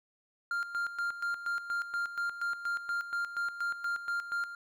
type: tone with tremolo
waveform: triangle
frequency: 1396.9 Hz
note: F6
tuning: in tune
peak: -28 dBFS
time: 0.51-4.55 s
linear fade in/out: 2 ms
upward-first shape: square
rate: 4.2 Hz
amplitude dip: 70%
effects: none